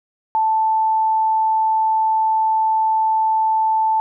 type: tone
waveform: sine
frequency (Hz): 880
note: A5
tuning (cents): 0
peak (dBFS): -14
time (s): 0.35-4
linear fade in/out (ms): 0
effects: none